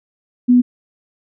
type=tone; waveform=sine; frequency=246.6 Hz; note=B3; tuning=2 cents flat; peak=-7 dBFS; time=0.48-0.62 s; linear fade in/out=20 ms; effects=none